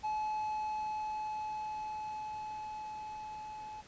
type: tone with level ramp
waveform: triangle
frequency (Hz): 857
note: A5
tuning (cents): -46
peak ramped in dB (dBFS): -30 to -41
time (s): 0.03-3.82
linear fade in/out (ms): 20
effects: pink hiss -57 dBFS RMS until 3.87 s + resampled to 16000 Hz